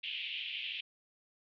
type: band-pass noise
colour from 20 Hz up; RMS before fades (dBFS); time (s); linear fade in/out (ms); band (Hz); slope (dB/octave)
pink; -40; 0.03-0.81; 10; 2500 to 3300; 48
effects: none